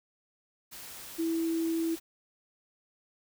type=tone in noise; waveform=sine; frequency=328.7 Hz; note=E4; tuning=5 cents flat; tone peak=-27 dBFS; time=1.18-1.96 s; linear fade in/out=20 ms; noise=white; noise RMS=-45 dBFS; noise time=0.71-2 s; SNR=+15 dB; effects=none

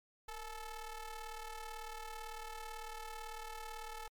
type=ring-modulated tone; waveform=sawtooth; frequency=440 Hz; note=A4; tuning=in tune; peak=-37 dBFS; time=0.28-4.08 s; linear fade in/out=5 ms; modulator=421 Hz; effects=MP3 96 kbps

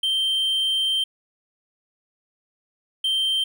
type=tone pair in turn; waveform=triangle; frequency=3136 / 3136 Hz; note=G7 / G7; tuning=0 / 0 cents; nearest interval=unison; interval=0 cents; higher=neither; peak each=-18 dBFS; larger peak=neither; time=0.03-1.04 / 3.04-3.44 s; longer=first; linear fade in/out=5 ms; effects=none

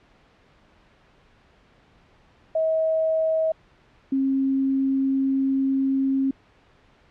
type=tone pair in turn; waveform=sine; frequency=640 / 269.1 Hz; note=D#5 / C4; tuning=+49 / +49 cents; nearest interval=octave + minor third; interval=1500 cents; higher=first; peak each=-19 dBFS; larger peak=neither; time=2.55-3.52 / 4.12-6.31 s; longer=second; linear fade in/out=5 ms; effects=pink hiss -57 dBFS RMS until 7.1 s + low-pass 3000 Hz 12 dB/octave

